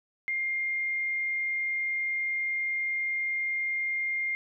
sine tone, 2115 Hz, C7, 18 cents sharp, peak -27 dBFS, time 0.28-4.35 s, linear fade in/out 0 ms, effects none

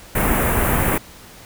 pink band-stop noise, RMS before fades -18 dBFS, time 0.15-0.98 s, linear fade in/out 5 ms, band 2300 to 9900 Hz, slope 24 dB/octave, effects pink hiss -42 dBFS RMS until 1.45 s

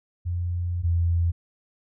sine tone pair in turn, 87.6 / 85.2 Hz, F2 / F2, +6 / -42 cents, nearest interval unison, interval 48 cents, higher first, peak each -24 / -19 dBFS, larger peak second, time 0.25-0.83 / 0.83-1.32 s, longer first, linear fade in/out 20 ms, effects none

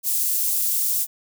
white high-pass noise, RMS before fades -22 dBFS, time 0.03-1.07 s, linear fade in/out 50 ms, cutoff 8300 Hz, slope 12 dB/octave, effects none

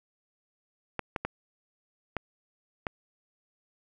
clicks, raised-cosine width 0.5 ms, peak -15 dBFS, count 5, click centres 0.993 / 1.162 / 1.25 / 2.167 / 2.868 s, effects none

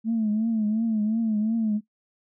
sine tone with vibrato, 219.4 Hz, A3, 5 cents flat, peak -20 dBFS, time 0.04-1.81 s, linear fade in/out 50 ms, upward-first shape triangle, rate 2.8 Hz, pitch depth 94 cents each way, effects noise-tail reverb RT60 0.1 s tail -17 dB re dry + tanh soft clip ceiling -17 dBFS

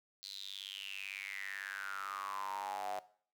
square tone with high-pass filter sweep, 49 Hz, G1, in tune, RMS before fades -43 dBFS, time 0.23-2.99 s, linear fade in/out 0 ms, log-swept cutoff 4300 to 690 Hz, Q 9.5, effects noise-tail reverb RT60 0.5 s tail -18 dB re dry

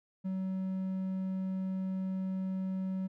triangle tone, 188.8 Hz, F#3, 35 cents sharp, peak -30 dBFS, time 0.24-3.08 s, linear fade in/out 20 ms, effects none

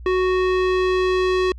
square tone with low-pass filter sweep, 370 Hz, F#4, in tune, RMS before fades -19 dBFS, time 0.06-1.52 s, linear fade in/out 2 ms, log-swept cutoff 2500 to 3900 Hz, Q 1, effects added 60 Hz sine -34 dBFS peak until 1.58 s

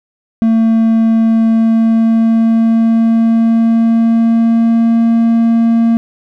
triangle tone with pitch glide, 225 to 229.7 Hz, A3 to A#3, +39 to -25 cents, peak -5 dBFS, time 0.42-5.97 s, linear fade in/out 0 ms, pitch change +36 cents, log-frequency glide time 1.27-4.99 s, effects none

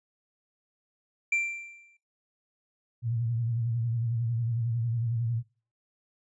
triangle tone with exponential decay, 2357 Hz, D7, 6 cents sharp, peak -20 dBFS, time 1.32-1.97 s, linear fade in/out 5 ms, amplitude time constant 140 ms
sine tone with vibrato, 116.54 Hz, A#2, in tune, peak -26 dBFS, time 3.02-5.43 s, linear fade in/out 50 ms, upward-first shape triangle, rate 11 Hz, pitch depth 84 cents each way
effects noise-tail reverb RT60 0.4 s tail -24 dB re dry + resampled to 22050 Hz

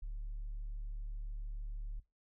sine tone, 36.5 Hz, D1, 10 cents flat, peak -37 dBFS, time 0.02-2 s, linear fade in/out 10 ms, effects noise-tail reverb RT60 0.2 s tail -18 dB re dry + tanh soft clip ceiling -37 dBFS

